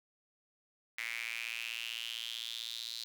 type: tone with high-pass filter sweep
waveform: sawtooth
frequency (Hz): 115.6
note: A#2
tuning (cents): -14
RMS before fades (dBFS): -41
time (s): 0.98-3.04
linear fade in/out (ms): 0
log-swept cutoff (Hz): 2100 to 4100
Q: 6.2
effects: none